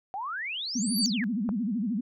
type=exponential two-way sweep; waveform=sine; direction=up then down; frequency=740 to 11920 to 1607 Hz; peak=-31 dBFS; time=0.14-1.24 s; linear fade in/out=0 ms; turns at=0.98 s
type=tone with exponential growth; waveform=sine; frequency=4602 Hz; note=D8; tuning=36 cents flat; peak=-21 dBFS; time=0.64-1.06 s; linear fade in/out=0 ms; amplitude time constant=91 ms
type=tone with vibrato; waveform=sine; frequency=220 Hz; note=A3; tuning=in tune; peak=-26 dBFS; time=0.75-2.01 s; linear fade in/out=10 ms; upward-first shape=sine; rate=13 Hz; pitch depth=240 cents each way
type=click; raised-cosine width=1 ms; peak=-21 dBFS; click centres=1.491 s
effects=none